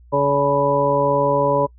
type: harmonic tone with a mistuned harmonic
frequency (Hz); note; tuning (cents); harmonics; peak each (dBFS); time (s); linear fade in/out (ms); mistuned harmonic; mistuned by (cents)
142.1; C#3; +43; 1 / 2 / 3 / 4 / 6 / 7; -25 / -26 / -22 / -18 / -29 / -20; 0.12-1.67; 20; 7; -16
effects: noise-tail reverb RT60 0.1 s tail -26 dB re dry + added 60 Hz sine -44 dBFS peak until 1.78 s